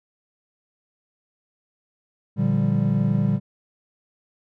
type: chord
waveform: triangle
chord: G minor seventh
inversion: first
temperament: equal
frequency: 116.54 / 146.83 / 174.61 / 196 Hz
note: Bb2 / D3 / F3 / G3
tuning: 0 / 0 / 0 / 0 cents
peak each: -22 / -21 / -26 / -20 dBFS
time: 2.36-3.4 s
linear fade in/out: 50 ms
effects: none